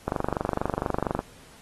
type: click train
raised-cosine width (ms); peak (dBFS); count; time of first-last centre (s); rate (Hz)
1; -11; 28; 0.08-1.191; 24.3
effects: pink hiss -52 dBFS RMS until 1.61 s + AAC 32 kbps